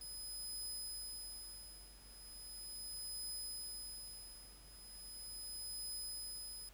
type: tone with tremolo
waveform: 20% pulse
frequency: 5030 Hz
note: D#8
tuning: 18 cents sharp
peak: -37 dBFS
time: 0.01-6.69 s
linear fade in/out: 2 ms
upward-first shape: triangle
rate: 0.38 Hz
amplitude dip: 90%
effects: added 50 Hz sine -60 dBFS peak until 6.73 s + pink hiss -65 dBFS RMS until 6.73 s